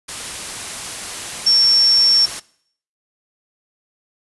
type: tone in noise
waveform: sine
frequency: 5460 Hz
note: F8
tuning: 40 cents flat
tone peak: -10 dBFS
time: 1.46-2.26 s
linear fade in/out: 10 ms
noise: white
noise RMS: -28 dBFS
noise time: 0.08-2.4 s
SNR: +15 dB
effects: noise-tail reverb RT60 0.6 s tail -20 dB re dry + resampled to 24000 Hz